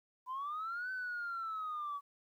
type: linear two-way sweep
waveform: sine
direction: up then down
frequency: 993 to 1530 to 1127 Hz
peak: -36 dBFS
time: 0.26-2.01 s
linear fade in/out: 50 ms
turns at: 0.91 s
effects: tanh soft clip ceiling -34 dBFS + 12-bit